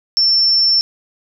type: tone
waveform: sine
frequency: 5390 Hz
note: E8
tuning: 38 cents sharp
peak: -10 dBFS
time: 0.17-0.81 s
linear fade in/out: 0 ms
effects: none